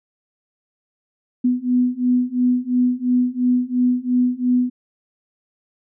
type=beating tone pair; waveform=sine; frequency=247.1 / 250 Hz; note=B3 / B3; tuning=+1 / +21 cents; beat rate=2.9 Hz; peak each=-19 / -18 dBFS; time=1.44-4.7 s; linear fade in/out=10 ms; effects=none